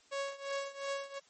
sawtooth tone with tremolo, 554.4 Hz, C#5, in tune, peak -29 dBFS, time 0.11-1.2 s, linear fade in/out 20 ms, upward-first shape triangle, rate 2.8 Hz, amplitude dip 90%, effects white hiss -65 dBFS RMS until 1.29 s + MP3 32 kbps

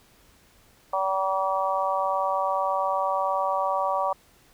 harmonic tone, 191.3 Hz, G3, 42 cents flat, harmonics 3 / 4 / 5 / 6, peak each -28 / -28 / -28 / -28 dBFS, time 0.93-4.13 s, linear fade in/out 5 ms, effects pink hiss -58 dBFS RMS until 4.53 s

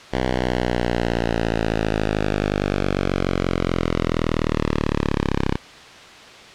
5% pulse linear sweep, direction down, 64 to 32.7 Hz, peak -8 dBFS, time 0.12-5.57 s, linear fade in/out 20 ms, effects white hiss -41 dBFS RMS until 6.54 s + low-pass 4000 Hz 12 dB/octave

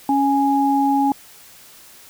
sine tone pair together, 277.2 / 830.7 Hz, C#4 / G#5, 0 / 0 cents, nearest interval octave + perfect fifth, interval 1900 cents, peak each -17 dBFS, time 0.09-1.12 s, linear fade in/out 2 ms, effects white hiss -45 dBFS RMS until 2.09 s

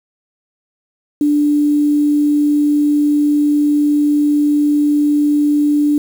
sine tone with quantisation, 294.3 Hz, D4, 4 cents sharp, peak -10 dBFS, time 1.21-5.98 s, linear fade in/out 2 ms, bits 6, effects none

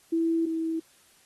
sine tone pair in turn, 329.6 / 324.9 Hz, E4 / E4, 0 / -25 cents, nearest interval unison, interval 25 cents, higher first, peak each -22 / -26 dBFS, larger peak first, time 0.12-0.46 / 0.46-0.8 s, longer neither, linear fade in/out 10 ms, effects white hiss -60 dBFS RMS until 1.25 s + AAC 32 kbps

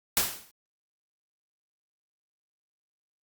white noise with exponential decay, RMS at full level -21 dBFS, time 0.17-0.51 s, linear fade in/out 0 ms, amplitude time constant 73 ms, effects Opus 48 kbps

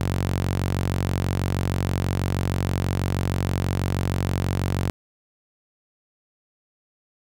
sawtooth tone with high-pass filter, 46.25 Hz, F#1, in tune, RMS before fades -24 dBFS, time 0-4.9 s, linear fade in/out 0 ms, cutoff 96 Hz, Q 1.7, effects none

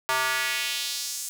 square tone with high-pass filter sweep, 130 Hz, C3, 11 cents flat, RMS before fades -28 dBFS, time 0.09-1.29 s, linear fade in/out 0 ms, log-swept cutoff 1000 to 7800 Hz, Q 1.6, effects none

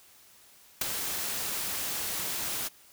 white noise with ADSR envelope, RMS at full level -26 dBFS, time 0.81-2.69 s, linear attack 4 ms, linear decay 14 ms, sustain -7 dB, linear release 21 ms, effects white hiss -57 dBFS RMS until 2.92 s

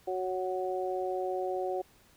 harmonic tone, 185 Hz, F#3, in tune, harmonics 2 / 3 / 4, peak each -33 / -36 / -35 dBFS, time 0.07-1.82 s, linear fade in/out 10 ms, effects pink hiss -62 dBFS RMS until 2.16 s

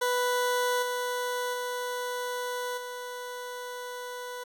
20% pulse tone with level steps, 493.9 Hz, B4, in tune, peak -20 / -24 / -26 / -31 dBFS, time 0.01-4.44 s, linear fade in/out 10 ms, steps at 0.82 / 1.53 / 2.77 s, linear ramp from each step 10 ms, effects 10-bit

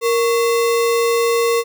sine tone with sample-and-hold, 466.2 Hz, A#4, in tune, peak -13 dBFS, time 0.01-1.64 s, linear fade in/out 50 ms, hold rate 1575 Hz, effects none

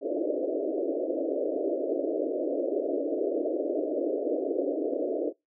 pink band-pass noise, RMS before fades -29 dBFS, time 0.01-5.33 s, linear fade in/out 50 ms, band 280 to 640 Hz, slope 96 dB/octave, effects noise-tail reverb RT60 0.2 s tail -25 dB re dry

